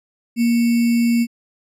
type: tone with sample-and-hold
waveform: sine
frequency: 234.5 Hz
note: A#3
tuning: 11 cents sharp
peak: -13 dBFS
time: 0.36-1.27 s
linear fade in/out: 50 ms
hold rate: 2450 Hz
effects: resampled to 32000 Hz